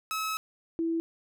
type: tone pair in turn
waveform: sawtooth / sine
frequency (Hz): 1290 / 330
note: E6 / E4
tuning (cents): -38 / +2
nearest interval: 2 octaves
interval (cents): 2360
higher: first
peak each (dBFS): -26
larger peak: neither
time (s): 0.11-0.37 / 0.79-1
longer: first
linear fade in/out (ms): 0
effects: none